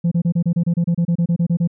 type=tone bursts; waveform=sine; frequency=170.8 Hz; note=F3; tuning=38 cents flat; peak=-11 dBFS; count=16; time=0.04-1.675 s; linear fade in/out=10 ms; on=75 ms; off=29 ms; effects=tanh soft clip ceiling -13 dBFS